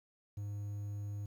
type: tone with quantisation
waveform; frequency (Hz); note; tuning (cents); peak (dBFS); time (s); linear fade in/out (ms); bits
triangle; 102.4; G#2; -24; -36; 0.37-1.26; 5; 11
effects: none